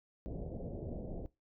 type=low-pass noise; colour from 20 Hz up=pink; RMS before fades=-42 dBFS; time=0.26-1.26 s; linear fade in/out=0 ms; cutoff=650 Hz; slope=48 dB/octave; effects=noise-tail reverb RT60 0.2 s tail -18 dB re dry